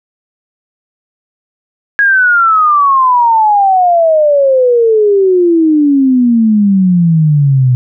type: exponential sweep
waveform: sine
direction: down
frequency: 1661.2 to 123.47 Hz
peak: -5 dBFS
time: 1.99-7.75 s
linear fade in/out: 0 ms
effects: none